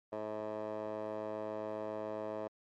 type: tone with band-pass filter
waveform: 15% pulse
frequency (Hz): 107.3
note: A2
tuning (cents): -43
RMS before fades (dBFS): -40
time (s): 0.12-2.48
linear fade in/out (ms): 10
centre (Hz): 650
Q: 7.5
effects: MP3 64 kbps